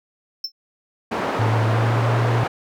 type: tone with exponential decay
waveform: triangle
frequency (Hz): 5330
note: E8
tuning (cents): +18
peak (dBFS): -19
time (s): 0.44-0.52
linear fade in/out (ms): 5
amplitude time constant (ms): 16
type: band-pass noise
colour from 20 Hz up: white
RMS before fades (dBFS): -24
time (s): 1.11-2.48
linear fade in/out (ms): 10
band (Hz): 170 to 1000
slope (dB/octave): 12
type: tone with pitch glide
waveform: sine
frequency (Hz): 111.4 to 117.34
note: A2 to A#2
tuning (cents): +22 to +12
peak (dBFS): -17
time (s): 1.39-2.44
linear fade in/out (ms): 5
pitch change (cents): +90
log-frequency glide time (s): 1.56-2.14
effects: none